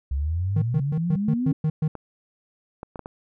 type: exponential sweep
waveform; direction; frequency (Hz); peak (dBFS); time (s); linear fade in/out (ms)
sine; up; 65.41 to 279.1; -22; 0.11-1.53; 5
type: tone bursts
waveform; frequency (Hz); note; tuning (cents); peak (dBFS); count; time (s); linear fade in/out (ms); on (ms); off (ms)
triangle; 155.56; D#3; 0; -17; 8; 0.56-1.88; 5; 60; 120
type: clicks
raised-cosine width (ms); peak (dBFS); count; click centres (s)
1; -21; 5; 1.953 / 2.831 / 2.958 / 2.993 / 3.059
effects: none